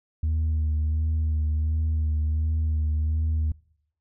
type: tone with vibrato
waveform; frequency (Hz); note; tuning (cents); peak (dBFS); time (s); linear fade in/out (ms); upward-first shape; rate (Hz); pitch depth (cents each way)
sine; 77.78; D#2; 0; -19; 0.23-3.52; 5; sine; 1.4; 28
effects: noise-tail reverb RT60 0.7 s tail -25 dB re dry + tanh soft clip ceiling -20 dBFS